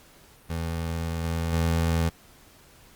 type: tone with level steps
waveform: 25% pulse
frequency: 82.7 Hz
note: E2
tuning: 6 cents sharp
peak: -24 / -22 / -18 dBFS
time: 0.49-2.1 s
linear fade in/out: 20 ms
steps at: 1.23 / 1.52 s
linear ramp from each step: 20 ms
effects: pink hiss -54 dBFS RMS until 2.95 s + Opus 48 kbps